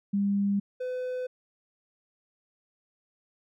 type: tone pair in turn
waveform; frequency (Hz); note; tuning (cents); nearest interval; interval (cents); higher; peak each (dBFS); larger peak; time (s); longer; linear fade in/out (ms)
sine / triangle; 200.4 / 505; G3 / B4; +38 / +39; octave + major third; 1601; second; -23 / -28; first; 0.13-0.6 / 0.8-1.27; neither; 10
effects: none